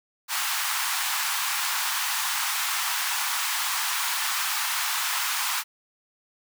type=high-pass noise; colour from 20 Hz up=pink; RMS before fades=-27 dBFS; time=0.28-5.64 s; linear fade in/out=50 ms; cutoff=860 Hz; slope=48 dB/octave; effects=none